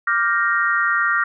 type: chord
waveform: sine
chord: G minor seventh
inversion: second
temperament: equal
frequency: 1174.7 / 1396.9 / 1568 / 1864.7 Hz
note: D6 / F6 / G6 / Bb6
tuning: 0 / 0 / 0 / 0 cents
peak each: -23 / -19 / -25 / -21 dBFS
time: 0.07-1.24 s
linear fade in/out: 5 ms
effects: none